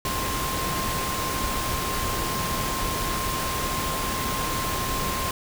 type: tone in noise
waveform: sine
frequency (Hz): 1056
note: C6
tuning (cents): +16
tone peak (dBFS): -30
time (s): 0.05-5.31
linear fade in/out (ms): 2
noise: pink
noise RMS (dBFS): -28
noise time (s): 0.05-5.31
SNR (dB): -5
effects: none